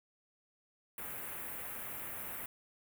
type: band-stop noise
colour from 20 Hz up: white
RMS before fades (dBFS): -43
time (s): 0.98-2.46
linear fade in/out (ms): 2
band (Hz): 2400 to 11000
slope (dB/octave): 24
effects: none